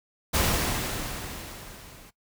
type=noise with level ramp; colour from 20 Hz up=pink; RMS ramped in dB=-22 to -50 dBFS; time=0.33-2.11 s; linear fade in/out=20 ms; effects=noise-tail reverb RT60 0.1 s tail -18 dB re dry